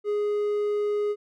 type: tone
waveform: triangle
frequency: 415.3 Hz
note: G#4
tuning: in tune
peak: -21 dBFS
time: 0.04-1.16 s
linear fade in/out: 50 ms
effects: none